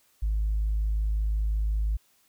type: tone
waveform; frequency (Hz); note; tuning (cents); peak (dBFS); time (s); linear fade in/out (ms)
sine; 52.8; G#1; +29; -22; 0.22-1.97; 10
effects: tanh soft clip ceiling -20 dBFS + white hiss -65 dBFS RMS until 2.28 s